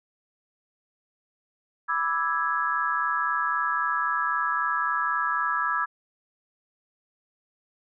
sine chord, E dominant seventh, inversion second, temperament equal, 987.8 / 1174.7 / 1318.5 / 1661.2 Hz, B5 / D6 / E6 / G#6, 0 / 0 / 0 / 0 cents, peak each -31 / -30 / -27 / -28 dBFS, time 1.88-5.86 s, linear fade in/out 20 ms, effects none

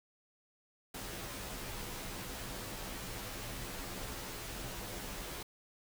pink noise with comb filter, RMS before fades -43 dBFS, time 0.94-5.43 s, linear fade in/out 5 ms, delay 13 ms, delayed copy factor -0.85, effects none

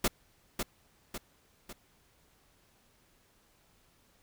pink noise with echo, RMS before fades -27 dBFS, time 0.04-0.08 s, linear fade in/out 5 ms, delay 550 ms, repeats 3, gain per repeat -6 dB, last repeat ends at 1.73 s, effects pink hiss -67 dBFS RMS until 4.22 s

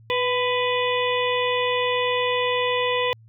harmonic tone with a mistuned harmonic, 494.7 Hz, B4, 3 cents sharp, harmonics 1 / 2 / 4 / 5 / 6 / 7, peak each -23 / -26 / -29 / -30 / -31 / -31 dBFS, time 0.1-3.13 s, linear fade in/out 0 ms, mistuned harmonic 2, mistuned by +25 cents, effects added 112 Hz sine -47 dBFS peak until 3.28 s

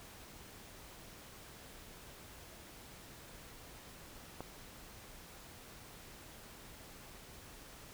click, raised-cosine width 1 ms, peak -28 dBFS, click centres 4.406 s, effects pink hiss -54 dBFS RMS until 7.93 s

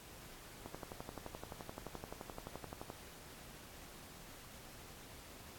click train, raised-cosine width 1 ms, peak -30 dBFS, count 27, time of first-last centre 0.66-2.901 s, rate 11.6 Hz, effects pink hiss -55 dBFS RMS until 5.58 s + AAC 64 kbps

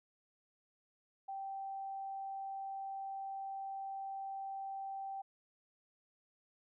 sine tone, 780 Hz, G5, 9 cents flat, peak -40 dBFS, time 1.28-5.22 s, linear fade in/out 10 ms, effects none

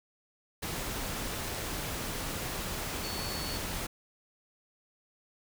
sine tone in noise, 4435 Hz, C#8, in tune, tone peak -40 dBFS, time 3.03-3.58 s, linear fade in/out 10 ms, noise pink, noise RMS -36 dBFS, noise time 0.62-3.87 s, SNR -7 dB, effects none

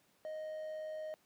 triangle tone with amplitude modulation, 622.3 Hz, D#5, in tune, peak -37 dBFS, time 0.25-1.14 s, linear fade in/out 0 ms, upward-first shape sine, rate 97 Hz, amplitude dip 25%, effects pink hiss -71 dBFS RMS until 1.25 s + high-pass 150 Hz 12 dB/octave

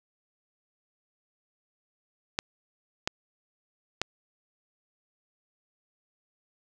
clicks, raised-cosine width 0.2 ms, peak -9 dBFS, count 3, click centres 2.389 / 3.075 / 4.016 s, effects none

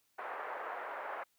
pink band-pass noise, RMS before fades -42 dBFS, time 0.18-1.24 s, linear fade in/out 10 ms, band 560 to 1700 Hz, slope 24 dB/octave, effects white hiss -75 dBFS RMS until 1.38 s

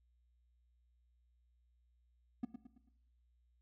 triangle tone with echo, 243 Hz, B3, 28 cents flat, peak -32 dBFS, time 2.43-2.45 s, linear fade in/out 5 ms, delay 110 ms, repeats 4, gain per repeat -8 dB, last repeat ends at 2.89 s, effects noise-tail reverb RT60 0.8 s tail -17 dB re dry + added 60 Hz sine -70 dBFS peak until 3.61 s

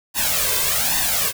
white noise with flanger, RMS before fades -20 dBFS, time 0.14-1.33 s, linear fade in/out 50 ms, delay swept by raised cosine 1.1 to 1.97 ms, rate 1.2 Hz, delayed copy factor +0.85, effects none

